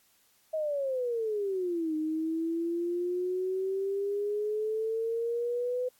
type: exponential two-way sweep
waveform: sine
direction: down then up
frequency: 640 to 308.8 to 504 Hz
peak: -28 dBFS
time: 0.53-5.89 s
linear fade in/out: 10 ms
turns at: 1.95 s
effects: white hiss -66 dBFS RMS until 5.99 s + AAC 64 kbps